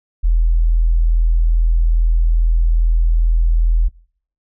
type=tone; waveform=sine; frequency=41.2 Hz; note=E1; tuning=in tune; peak=-10 dBFS; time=0.23-3.89 s; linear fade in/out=20 ms; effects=noise-tail reverb RT60 0.6 s tail -24 dB re dry